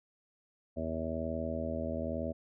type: harmonic tone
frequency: 80.9 Hz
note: E2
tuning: 32 cents flat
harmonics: 1 / 2 / 3 / 4 / 5 / 6 / 7 / 8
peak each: -40 / -45 / -38 / -45 / -46 / -47 / -39 / -40 dBFS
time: 0.76-2.33 s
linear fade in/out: 20 ms
effects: none